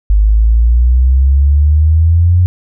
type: exponential sweep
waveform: sine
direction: up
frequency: 50.4 to 90.6 Hz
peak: -5 dBFS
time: 0.1-2.46 s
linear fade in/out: 0 ms
effects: none